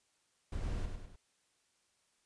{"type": "noise with echo", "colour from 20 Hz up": "brown", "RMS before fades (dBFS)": -38, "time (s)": [0.52, 0.86], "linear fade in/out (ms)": 5, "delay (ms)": 100, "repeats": 3, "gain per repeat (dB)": -5, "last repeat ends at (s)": 1.16, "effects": ["white hiss -75 dBFS RMS until 2.25 s", "resampled to 22050 Hz"]}